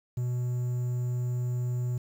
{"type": "tone with quantisation", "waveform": "triangle", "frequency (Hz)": 123.47, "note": "B2", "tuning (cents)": 0, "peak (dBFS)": -25, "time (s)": [0.17, 1.98], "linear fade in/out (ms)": 5, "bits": 9, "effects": []}